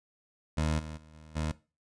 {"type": "tone with level steps", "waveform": "20% pulse", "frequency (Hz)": 77.78, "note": "D#2", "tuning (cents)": 0, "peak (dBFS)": [-22, -34, -48, -45, -25], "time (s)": [0.57, 1.52], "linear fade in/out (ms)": 10, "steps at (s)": [0.78, 0.96, 1.13, 1.35], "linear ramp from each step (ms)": 20, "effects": ["noise-tail reverb RT60 0.3 s tail -18 dB re dry", "resampled to 22050 Hz"]}